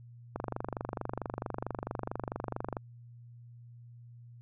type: click train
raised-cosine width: 1 ms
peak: -20 dBFS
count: 60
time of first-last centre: 0.36-2.768 s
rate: 24.5 Hz
effects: added 119 Hz sine -49 dBFS peak until 4.41 s